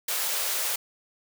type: high-pass noise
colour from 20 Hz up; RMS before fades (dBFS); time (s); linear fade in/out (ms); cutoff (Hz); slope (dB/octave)
white; -28; 0.08-0.76; 5; 430; 24
effects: none